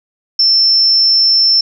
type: tone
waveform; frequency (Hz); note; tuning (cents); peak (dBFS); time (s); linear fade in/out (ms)
sine; 5350; E8; +25; -7; 0.39-1.61; 5
effects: none